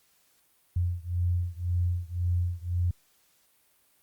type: beating tone pair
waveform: sine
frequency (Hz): 87.31 / 89.21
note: F2 / F2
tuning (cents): 0 / +37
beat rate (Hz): 1.9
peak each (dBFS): -28 / -29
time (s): 0.76-2.91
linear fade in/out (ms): 5
effects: white hiss -66 dBFS RMS until 4.02 s + Opus 48 kbps